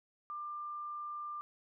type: tone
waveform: sine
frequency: 1192 Hz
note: D6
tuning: 25 cents sharp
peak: -39 dBFS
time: 0.3-1.41 s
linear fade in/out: 0 ms
effects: none